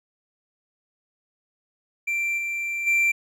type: tone with level steps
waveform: triangle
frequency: 2355 Hz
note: D7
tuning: 4 cents sharp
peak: -21 / -24 / -16 dBFS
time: 2.07-3.12 s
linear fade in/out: 10 ms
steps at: 2.37 / 2.86 s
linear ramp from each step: 20 ms
effects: none